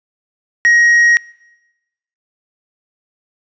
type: tone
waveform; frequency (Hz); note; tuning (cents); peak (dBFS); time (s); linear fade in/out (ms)
triangle; 1887; A#6; +21; -5; 0.65-1.17; 0
effects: noise-tail reverb RT60 1.0 s tail -25 dB re dry + resampled to 16000 Hz